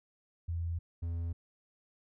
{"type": "tone pair in turn", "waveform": ["sine", "triangle"], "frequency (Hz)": [84.4, 84.4], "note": ["E2", "E2"], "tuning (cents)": [41, 41], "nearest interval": "unison", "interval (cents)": 0, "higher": "neither", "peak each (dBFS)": [-32, -31], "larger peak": "second", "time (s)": [[0.48, 0.79], [1.02, 1.33]], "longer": "neither", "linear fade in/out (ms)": 10, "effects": []}